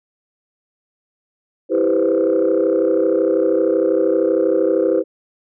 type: chord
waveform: sine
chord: C major seventh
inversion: first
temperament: just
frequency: 327 / 392.4 / 490.5 / 523.3 Hz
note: E4 / G4 / B4 / C5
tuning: -14 / +2 / -12 / 0 cents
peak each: -18 dBFS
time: 1.69-5.04 s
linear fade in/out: 50 ms
effects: tanh soft clip ceiling -7 dBFS